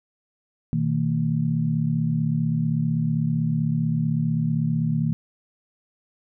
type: tone cluster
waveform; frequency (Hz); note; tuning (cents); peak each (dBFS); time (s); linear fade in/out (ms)
sine; 122.4 / 158.1 / 227.3; B2 / D#3 / A#3; -15 / +28 / -43; -27 / -22 / -26; 0.73-5.13; 0
effects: none